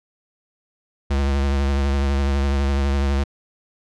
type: tone with vibrato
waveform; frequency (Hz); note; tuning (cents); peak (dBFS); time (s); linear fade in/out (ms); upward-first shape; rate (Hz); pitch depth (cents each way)
square; 69.3; C#2; 0; -18; 1.1-3.24; 10; triangle; 12; 48
effects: low-pass 6000 Hz 12 dB/octave